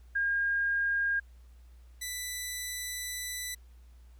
sine / 10% pulse tone pair in turn, 1618 / 1984.9 Hz, G#6 / B6, -46 / +8 cents, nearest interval major third, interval 354 cents, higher second, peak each -26 dBFS, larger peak neither, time 0.15-1.2 / 2.01-3.55 s, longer second, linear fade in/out 10 ms, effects added 60 Hz sine -51 dBFS peak until 4.19 s + pink hiss -69 dBFS RMS until 4.19 s

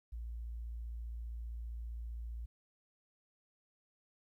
sine tone, 57.6 Hz, A#1, 20 cents flat, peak -40 dBFS, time 0.12-2.46 s, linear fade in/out 10 ms, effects 13-bit

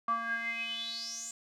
square tone with band-pass filter sweep, 230.7 Hz, A#3, 18 cents flat, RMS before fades -36 dBFS, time 0.08-1.31 s, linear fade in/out 2 ms, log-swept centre 1100 to 7600 Hz, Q 9.8, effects none

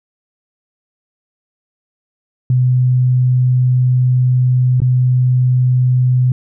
sine tone with dropouts, 126.4 Hz, B2, 41 cents sharp, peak -9 dBFS, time 2.5-6.32 s, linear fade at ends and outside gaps 2 ms, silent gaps 4.803-4.818 s, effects none

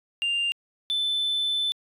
sine tone pair in turn, 2794 / 3520 Hz, F7 / A7, 0 / 0 cents, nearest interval major third, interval 400 cents, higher second, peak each -21 dBFS, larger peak neither, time 0.22-0.52 / 0.9-1.72 s, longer second, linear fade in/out 0 ms, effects tanh soft clip ceiling -21 dBFS

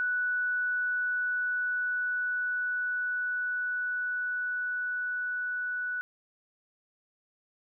sine tone with level ramp, 1480 Hz, F#6, in tune, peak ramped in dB -26 to -30 dBFS, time 0-6.01 s, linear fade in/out 0 ms, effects none

